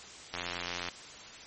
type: click train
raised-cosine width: 0.2 ms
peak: -17 dBFS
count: 49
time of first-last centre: 0.34-0.887 s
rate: 87.8 Hz
effects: white hiss -48 dBFS RMS until 1.46 s + MP3 32 kbps